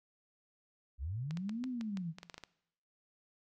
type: linear two-way sweep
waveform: sine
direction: up then down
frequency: 55.6 to 261.6 to 152.2 Hz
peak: -36 dBFS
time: 0.98-2.14 s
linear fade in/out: 50 ms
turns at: 1.67 s
type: clicks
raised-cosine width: 0.2 ms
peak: -29 dBFS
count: 12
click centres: 1.309 / 1.372 / 1.494 / 1.64 / 1.811 / 1.972 / 2.185 / 2.231 / 2.298 / 2.343 / 2.38 / 2.437 s
effects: noise-tail reverb RT60 0.8 s tail -20 dB re dry